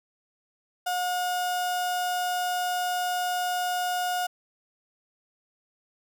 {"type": "tone", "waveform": "35% pulse", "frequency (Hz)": 720, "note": "F#5", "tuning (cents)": -47, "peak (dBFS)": -24, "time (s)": [0.86, 4.27], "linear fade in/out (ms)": 10, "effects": []}